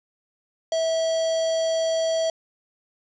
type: tone with notch filter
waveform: square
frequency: 651 Hz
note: E5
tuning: 22 cents flat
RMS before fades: -23 dBFS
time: 0.72-2.3 s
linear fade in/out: 2 ms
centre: 1800 Hz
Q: 1.4
effects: resampled to 16000 Hz + 8-bit